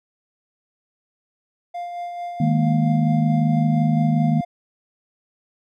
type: tone with tremolo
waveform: triangle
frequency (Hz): 700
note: F5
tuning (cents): +4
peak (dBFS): -24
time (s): 1.74-4.45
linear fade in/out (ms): 10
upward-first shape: sine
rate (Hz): 4.5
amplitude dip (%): 35
type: chord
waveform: sine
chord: D# suspended fourth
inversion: none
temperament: equal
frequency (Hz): 155.56 / 207.7 / 233.1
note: D#3 / G#3 / A#3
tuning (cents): 0 / 0 / 0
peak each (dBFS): -18 / -24 / -20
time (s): 2.4-4.41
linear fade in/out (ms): 5
effects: none